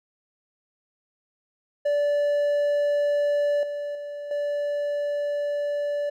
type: tone with level steps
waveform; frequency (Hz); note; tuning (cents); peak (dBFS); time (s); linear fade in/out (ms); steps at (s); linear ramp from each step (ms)
triangle; 581; D5; -19; -18 / -26 / -30 / -22; 1.85-6.1; 10; 3.63 / 3.95 / 4.31; 2
effects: none